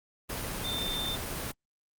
sine tone in noise, 3582 Hz, A7, 30 cents sharp, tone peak -32 dBFS, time 0.64-1.16 s, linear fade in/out 10 ms, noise pink, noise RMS -35 dBFS, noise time 0.29-1.52 s, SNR 0 dB, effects Opus 24 kbps

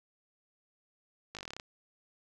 slowing click train, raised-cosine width 0.2 ms, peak -24 dBFS, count 11, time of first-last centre 1.35-1.599 s, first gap 18 ms, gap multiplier 1.07, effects none

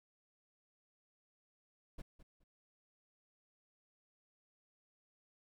brown noise with echo, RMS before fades -44 dBFS, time 1.98-2.02 s, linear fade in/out 10 ms, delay 210 ms, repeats 2, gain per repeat -13 dB, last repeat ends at 2.44 s, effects none

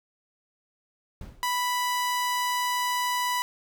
brown noise with exponential decay, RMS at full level -36 dBFS, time 1.21-1.62 s, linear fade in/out 2 ms, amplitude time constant 89 ms
sawtooth tone, 987.8 Hz, B5, in tune, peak -21 dBFS, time 1.43-3.42 s, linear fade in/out 0 ms
effects none

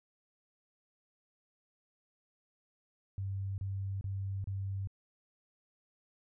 sine tone bursts, 97.5 Hz, G2, 9 cents flat, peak -34 dBFS, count 4, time 3.18-4.873 s, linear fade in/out 0 ms, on 400 ms, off 31 ms, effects none

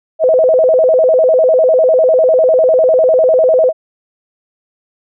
sine tone with vibrato, 571 Hz, D5, 49 cents flat, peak -6 dBFS, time 0.19-3.73 s, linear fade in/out 50 ms, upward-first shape square, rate 10 Hz, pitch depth 200 cents each way, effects none

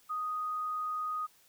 sine tone, 1244.5 Hz, D#6, in tune, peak -32 dBFS, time 0.09-1.27 s, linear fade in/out 20 ms, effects white hiss -64 dBFS RMS until 1.48 s

